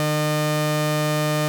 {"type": "tone pair together", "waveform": "sawtooth", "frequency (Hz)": [151.65, 303.3], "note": ["D#3", "D#4"], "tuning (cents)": [-44, -44], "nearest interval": "octave", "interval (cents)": 1200, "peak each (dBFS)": -17, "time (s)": [0, 1.48], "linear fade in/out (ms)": 0, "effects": []}